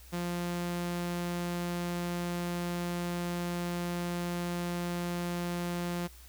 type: tone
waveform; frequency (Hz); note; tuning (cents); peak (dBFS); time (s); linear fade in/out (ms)
sawtooth; 174.61; F3; 0; -28; 0.12-6.08; 20
effects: added 61 Hz sine -51 dBFS peak until 6.28 s + white hiss -56 dBFS RMS until 6.28 s